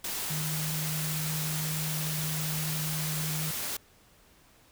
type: tone in noise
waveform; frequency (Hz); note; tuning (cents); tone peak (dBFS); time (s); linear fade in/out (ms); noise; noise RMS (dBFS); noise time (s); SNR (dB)
sine; 154.9; D#3; -7; -32; 0.3-3.51; 5; white; -34; 0.04-3.77; -1
effects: pink hiss -60 dBFS RMS until 4.71 s